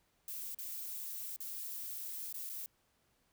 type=noise with dropouts; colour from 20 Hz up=violet; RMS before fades=-43 dBFS; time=0.28-2.66 s; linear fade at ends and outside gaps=1 ms; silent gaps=0.547-0.587 / 1.362-1.403 / 2.327-2.342 / 2.492-2.497 s; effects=pink hiss -75 dBFS RMS until 3.32 s